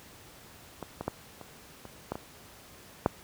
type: clicks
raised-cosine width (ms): 1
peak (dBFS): -22 / -20 / -15 / -28 / -29 / -17 / -22 / -8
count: 8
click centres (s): 0.827 / 1.01 / 1.08 / 1.413 / 1.853 / 2.12 / 2.155 / 3.061
effects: pink hiss -52 dBFS RMS until 3.23 s + high-pass 60 Hz 12 dB/octave